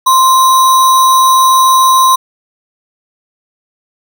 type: tone with sample-and-hold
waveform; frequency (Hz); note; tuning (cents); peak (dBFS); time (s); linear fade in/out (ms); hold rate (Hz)
sine; 1046.5; C6; 0; -4; 0.06-2.16; 10; 4900
effects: none